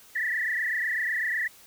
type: tone with frequency modulation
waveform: sine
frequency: 1856 Hz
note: A#6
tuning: 8 cents flat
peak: -25 dBFS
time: 0.15-1.48 s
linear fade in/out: 10 ms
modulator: 28 Hz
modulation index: 4.4
effects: white hiss -53 dBFS RMS until 1.66 s